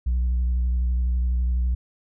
sine tone with vibrato, 61.4 Hz, B1, 9 cents flat, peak -17 dBFS, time 0.06-1.75 s, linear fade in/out 10 ms, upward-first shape square, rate 12 Hz, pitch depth 29 cents each way, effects tanh soft clip ceiling -18 dBFS

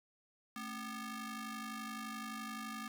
sawtooth ring-modulated tone, 493.9 Hz, B4, in tune, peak -35 dBFS, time 0.56-2.88 s, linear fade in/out 2 ms, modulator 715 Hz, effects none

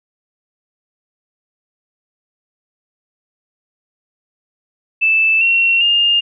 sine tone with pitch steps, 2637 / 2727 / 2820 Hz, E7 / F7 / F7, 0 / -42 / +16 cents, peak -10 dBFS, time 5.01-6.21 s, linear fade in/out 20 ms, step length 400 ms, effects none

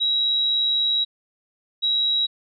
sine tone pair in turn, 3861 / 3861 Hz, B7 / B7, -40 / -40 cents, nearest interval unison, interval 0 cents, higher neither, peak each -18 dBFS, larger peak neither, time 0-1.05 / 1.82-2.27 s, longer first, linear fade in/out 20 ms, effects none

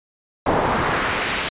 brown noise with band-pass filter sweep, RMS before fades -21 dBFS, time 0.46-1.49 s, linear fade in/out 5 ms, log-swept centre 770 to 3100 Hz, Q 1.1, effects resampled to 8000 Hz

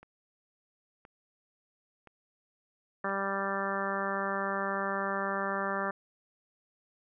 click train, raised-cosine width 0.5 ms, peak -36 dBFS, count 4, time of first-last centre 0.03-3.094 s, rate 0.979 Hz
harmonic tone, 196.3 Hz, G3, 3 cents sharp, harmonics 1 / 2 / 3 / 4 / 5 / 6 / 7 / 8 / 9, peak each -39 / -39 / -37 / -40 / -40 / -36 / -39 / -40 / -39 dBFS, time 3.04-5.91 s, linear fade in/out 5 ms
effects none

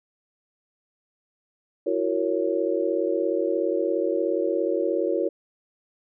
sine chord, F# dominant seventh, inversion third, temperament just, 333 / 370 / 462.5 / 555 Hz, E4 / F#4 / A#4 / C#5, +18 / 0 / -14 / +2 cents, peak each -27 dBFS, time 1.86-5.29 s, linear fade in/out 10 ms, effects none

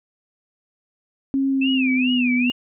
sine tone with pitch glide, 271.1 to 247.2 Hz, C#4 to B3, -38 to +2 cents, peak -17 dBFS, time 1.34-2.5 s, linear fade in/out 0 ms, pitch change -160 cents, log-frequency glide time 1.5-2.24 s
sine tone with vibrato, 2571 Hz, E7, 44 cents flat, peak -22 dBFS, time 1.61-2.52 s, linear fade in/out 10 ms, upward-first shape sine, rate 2.4 Hz, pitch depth 210 cents each way
effects none

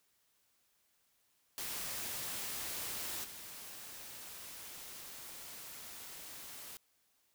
white noise with level steps, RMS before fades -41 / -49 dBFS, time 1.58-6.77 s, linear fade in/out 0 ms, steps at 3.23 s, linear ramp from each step 20 ms, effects white hiss -75 dBFS RMS until 7.34 s

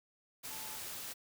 sine tone in noise, 870 Hz, A5, 20 cents flat, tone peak -52 dBFS, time 0.5-0.78 s, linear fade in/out 20 ms, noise white, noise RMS -44 dBFS, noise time 0.43-1.14 s, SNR -11 dB, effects none

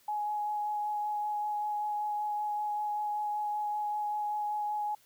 sine tone with vibrato, 838 Hz, G#5, 15 cents sharp, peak -30 dBFS, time 0.08-4.95 s, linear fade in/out 5 ms, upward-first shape sine, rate 5.2 Hz, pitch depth 11 cents each way, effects white hiss -64 dBFS RMS until 5.05 s

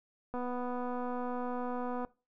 click train, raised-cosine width 1 ms, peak -25 dBFS, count 423, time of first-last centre 0.34-2.049 s, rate 247 Hz, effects noise-tail reverb RT60 0.3 s tail -21 dB re dry

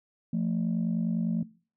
sine tone pair together, 173.6 / 223.6 Hz, F3 / A3, -10 / +28 cents, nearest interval major third, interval 438 cents, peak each -27 dBFS, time 0.33-1.43 s, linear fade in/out 5 ms, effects noise-tail reverb RT60 0.4 s tail -21 dB re dry + tanh soft clip ceiling -21 dBFS

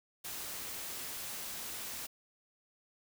white noise, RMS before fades -42 dBFS, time 0.24-2.07 s, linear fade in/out 10 ms, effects none

